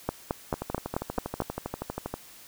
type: two click trains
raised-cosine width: 1 ms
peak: -17 / -12 dBFS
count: 21 / 7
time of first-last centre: 0.54-2.14 / 0.09-1.403 s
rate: 12.5 / 4.57 Hz
effects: white hiss -50 dBFS RMS until 2.47 s